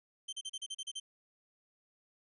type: tone bursts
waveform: sawtooth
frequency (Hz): 3119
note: G7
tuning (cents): -9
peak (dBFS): -35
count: 9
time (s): 0.28-1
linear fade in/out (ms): 10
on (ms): 48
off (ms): 36
effects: resampled to 24000 Hz